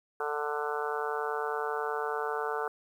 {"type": "harmonic tone", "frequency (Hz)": 148.3, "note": "D3", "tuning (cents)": 17, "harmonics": [3, 4, 5, 6, 7, 8, 9, 10], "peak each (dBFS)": [-34, -44, -38, -38, -42, -39, -39, -39], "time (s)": [0.2, 2.68], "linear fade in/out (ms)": 2, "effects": ["10-bit"]}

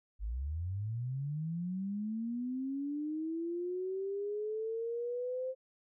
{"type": "linear sweep", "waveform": "sine", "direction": "up", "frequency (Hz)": [47.66, 523.3], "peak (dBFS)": -34, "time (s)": [0.19, 5.55], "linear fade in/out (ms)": 50, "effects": []}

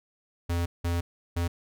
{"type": "tone bursts at uneven times", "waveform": "square", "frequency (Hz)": 85.9, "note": "F2", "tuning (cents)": -28, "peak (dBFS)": -26, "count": 3, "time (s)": [[0.49, 0.66], [0.84, 1.01], [1.36, 1.48]], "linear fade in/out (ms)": 10, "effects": []}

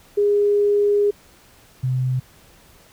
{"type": "tone pair in turn", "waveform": "sine", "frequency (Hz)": [410, 128.55], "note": ["G#4", "C3"], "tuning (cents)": [-22, -30], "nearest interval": "octave + minor sixth", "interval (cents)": 2008, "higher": "first", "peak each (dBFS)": [-14, -18], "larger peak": "first", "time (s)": [[0.17, 1.11], [1.83, 2.2]], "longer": "first", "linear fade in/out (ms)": 10, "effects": ["pink hiss -51 dBFS RMS until 2.92 s"]}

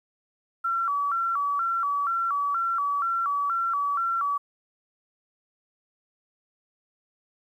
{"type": "tone with vibrato", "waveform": "sine", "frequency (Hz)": 1246, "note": "D#6", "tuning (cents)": 2, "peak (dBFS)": -23, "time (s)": [0.64, 4.38], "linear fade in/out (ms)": 10, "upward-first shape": "square", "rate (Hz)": 2.1, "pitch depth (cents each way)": 150, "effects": ["10-bit"]}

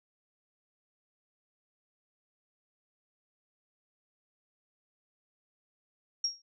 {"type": "tone with exponential decay", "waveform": "sine", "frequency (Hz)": 5588, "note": "F8", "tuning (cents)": 0, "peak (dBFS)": -24, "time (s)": [6.24, 6.42], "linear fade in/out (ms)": 5, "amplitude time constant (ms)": 37, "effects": []}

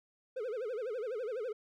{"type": "tone with vibrato", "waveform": "triangle", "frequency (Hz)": 466.2, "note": "A#4", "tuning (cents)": 0, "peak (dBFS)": -33, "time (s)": [0.36, 1.53], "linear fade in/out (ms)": 10, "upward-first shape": "sine", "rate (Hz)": 12, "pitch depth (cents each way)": 210, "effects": []}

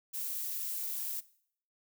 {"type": "noise", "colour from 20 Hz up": "violet", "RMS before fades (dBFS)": -37, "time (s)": [0.13, 1.21], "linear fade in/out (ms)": 20, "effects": ["noise-tail reverb RT60 0.6 s tail -19 dB re dry"]}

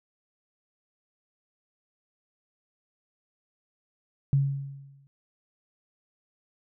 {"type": "tone with exponential decay", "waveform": "sine", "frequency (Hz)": 138.59, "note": "C#3", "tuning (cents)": 0, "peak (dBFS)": -17, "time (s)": [4.33, 5.07], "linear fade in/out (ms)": 0, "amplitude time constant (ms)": 160, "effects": []}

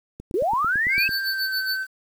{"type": "click train", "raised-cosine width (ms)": 3, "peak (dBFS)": -23, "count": 9, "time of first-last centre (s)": [0.2, 1.092], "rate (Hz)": 8.97}
{"type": "linear sweep", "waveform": "sine", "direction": "up", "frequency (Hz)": [318.1, 2637], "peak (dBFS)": -19, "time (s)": [0.34, 1.08], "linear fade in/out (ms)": 2}
{"type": "tone with pitch glide", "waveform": "triangle", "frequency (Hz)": [1582, 1537], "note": ["G6", "G6"], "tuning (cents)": [15, -35], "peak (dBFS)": -23, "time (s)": [0.88, 1.87], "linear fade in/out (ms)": 50, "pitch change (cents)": -50, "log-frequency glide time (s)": [1.2, 1.57]}
{"type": "tone with tremolo", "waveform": "square", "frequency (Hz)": 4492, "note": "C#8", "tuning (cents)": 22, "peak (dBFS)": -24, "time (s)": [0.98, 1.77], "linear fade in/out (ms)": 0, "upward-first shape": "sine", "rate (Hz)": 7.2, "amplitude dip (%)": 90}
{"effects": ["8-bit"]}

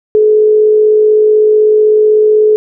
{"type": "tone with amplitude modulation", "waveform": "sine", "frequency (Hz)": 427.7, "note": "A4", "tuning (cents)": -49, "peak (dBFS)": -3, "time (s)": [0.15, 2.56], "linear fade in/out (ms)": 0, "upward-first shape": "sine", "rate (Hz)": 56, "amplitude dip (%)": 30, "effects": []}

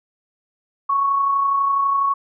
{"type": "tone with amplitude modulation", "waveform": "sine", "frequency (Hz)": 1108.7, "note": "C#6", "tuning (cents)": 0, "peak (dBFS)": -14, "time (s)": [0.89, 2.14], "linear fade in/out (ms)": 10, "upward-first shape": "sine", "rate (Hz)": 32.1, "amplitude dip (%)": 35, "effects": []}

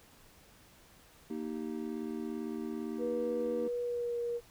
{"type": "chord", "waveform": "triangle", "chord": "Eb major", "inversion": "second", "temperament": "just", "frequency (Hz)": [233.3, 311.1, 388.9], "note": ["Bb3", "Eb4", "G4"], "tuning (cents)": [2, 0, -14], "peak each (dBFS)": [-37, -38, -40], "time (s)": [1.3, 3.68], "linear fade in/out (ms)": 5}
{"type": "tone with pitch glide", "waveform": "sine", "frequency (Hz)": [484, 474.9], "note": ["B4", "A#4"], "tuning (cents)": [-35, 32], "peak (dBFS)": -32, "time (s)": [2.98, 4.41], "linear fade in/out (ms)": 50, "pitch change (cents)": -33, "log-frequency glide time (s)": [3.83, 4.17]}
{"effects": ["pink hiss -60 dBFS RMS until 4.5 s"]}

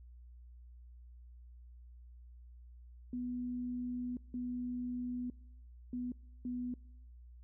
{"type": "tone bursts at uneven times", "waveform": "sine", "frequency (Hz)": 246.9, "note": "B3", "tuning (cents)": 0, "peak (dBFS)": -36, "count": 4, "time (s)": [[3.13, 4.17], [4.34, 5.3], [5.93, 6.12], [6.45, 6.74]], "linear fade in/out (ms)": 2, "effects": ["noise-tail reverb RT60 0.9 s tail -24 dB re dry", "added 60 Hz sine -52 dBFS peak until 7.43 s"]}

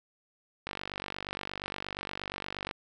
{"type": "click train", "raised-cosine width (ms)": 0.3, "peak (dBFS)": -19, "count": 100, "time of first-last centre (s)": [0.67, 2.711], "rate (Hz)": 48.5, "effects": []}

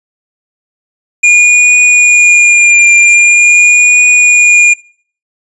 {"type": "tone with vibrato", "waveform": "square", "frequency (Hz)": 2425, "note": "D#7", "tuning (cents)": -45, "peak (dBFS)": -3, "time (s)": [1.23, 4.74], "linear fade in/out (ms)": 10, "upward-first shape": "triangle", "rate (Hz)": 0.44, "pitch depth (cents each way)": 26, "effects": ["noise-tail reverb RT60 0.5 s tail -23 dB re dry", "resampled to 22050 Hz"]}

